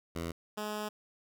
10% pulse tone pair in turn, 83.8 / 211.2 Hz, E2 / G#3, +29 / +29 cents, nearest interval octave + major third, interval 1600 cents, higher second, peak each -27 dBFS, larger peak neither, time 0.15-0.32 / 0.57-0.89 s, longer second, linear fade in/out 10 ms, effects none

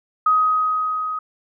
sine tone with level ramp, 1258 Hz, D#6, 19 cents sharp, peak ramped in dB -12 to -23 dBFS, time 0.26-1.19 s, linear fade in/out 5 ms, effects none

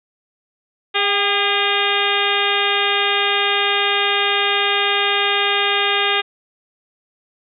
harmonic tone with a mistuned harmonic, 405.8 Hz, G#4, 40 cents flat, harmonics 1 / 2 / 3 / 4 / 5 / 6 / 7 / 8 / 9, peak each -24 / -24 / -24 / -24 / -24 / -24 / -24 / -24 / -24 dBFS, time 0.94-6.22 s, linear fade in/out 20 ms, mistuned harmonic 2, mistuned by -38 cents, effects none

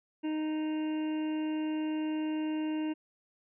harmonic tone, 309.6 Hz, D#4, 9 cents flat, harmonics 1 / 2 / 3 / 5 / 6 / 7 / 8 / 9, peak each -30 / -46 / -46 / -54 / -57 / -57 / -58 / -49 dBFS, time 0.23-2.94 s, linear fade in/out 20 ms, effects none

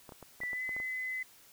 clicks, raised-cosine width 1 ms, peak -33 dBFS, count 9, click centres 0.092 / 0.122 / 0.227 / 0.404 / 0.435 / 0.532 / 0.692 / 0.765 / 0.801 s
sine tone with pitch glide, 1975.5 to 2026 Hz, B6 to B6, 0 to +44 cents, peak -34 dBFS, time 0.41-1.23 s, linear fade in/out 5 ms, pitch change +44 cents, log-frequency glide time 0.51-0.63 s
effects white hiss -59 dBFS RMS until 1.52 s

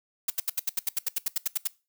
blue noise bursts, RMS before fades -26 dBFS, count 15, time 0.28-1.674 s, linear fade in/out 5 ms, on 22 ms, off 76 ms, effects noise-tail reverb RT60 0.3 s tail -21 dB re dry

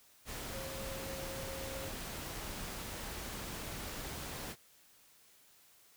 sine tone in noise, 537 Hz, C5, 45 cents sharp, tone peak -45 dBFS, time 0.5-1.92 s, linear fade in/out 50 ms, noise pink, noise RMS -43 dBFS, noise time 0.25-4.56 s, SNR -5 dB, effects white hiss -64 dBFS RMS until 5.96 s

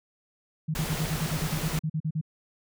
sine tone bursts, 156.5 Hz, D#3, 10 cents sharp, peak -25 dBFS, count 15, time 0.68-2.213 s, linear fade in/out 10 ms, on 63 ms, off 42 ms
pink noise, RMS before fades -33 dBFS, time 0.75-1.79 s, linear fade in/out 2 ms
effects none

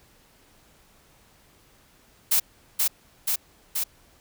blue noise with echo, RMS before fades -20 dBFS, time 2.31-2.4 s, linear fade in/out 10 ms, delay 480 ms, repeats 3, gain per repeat -2 dB, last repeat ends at 3.84 s, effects pink hiss -58 dBFS RMS until 4.2 s

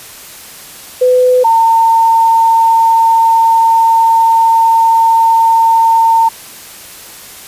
sine tone pair in turn, 503 / 907.7 Hz, B4 / A#5, +32 / -46 cents, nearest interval minor seventh, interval 1022 cents, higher second, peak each -5 dBFS, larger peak neither, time 1.01-1.44 / 1.44-6.29 s, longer second, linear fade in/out 10 ms, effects white hiss -32 dBFS RMS until 7.47 s + resampled to 32000 Hz

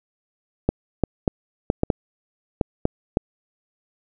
clicks, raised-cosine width 2 ms, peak -4 dBFS, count 9, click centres 0.69 / 1.037 / 1.278 / 1.701 / 1.834 / 1.902 / 2.612 / 2.854 / 3.171 s, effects none

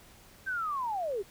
sine linear sweep, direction down, 1581 to 365 Hz, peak -30 dBFS, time 0.46-1.23 s, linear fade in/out 20 ms, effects pink hiss -56 dBFS RMS until 1.3 s

